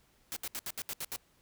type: noise bursts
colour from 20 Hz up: white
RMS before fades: -38 dBFS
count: 8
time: 0.32-1.161 s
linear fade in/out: 0 ms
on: 43 ms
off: 71 ms
effects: pink hiss -68 dBFS RMS until 1.41 s